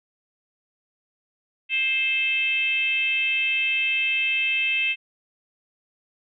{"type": "tone with frequency modulation", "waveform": "sine", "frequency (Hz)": 2625, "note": "E7", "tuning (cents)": -8, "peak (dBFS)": -20, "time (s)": [1.69, 4.96], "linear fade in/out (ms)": 50, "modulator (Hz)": 515, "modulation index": 0.75, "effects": []}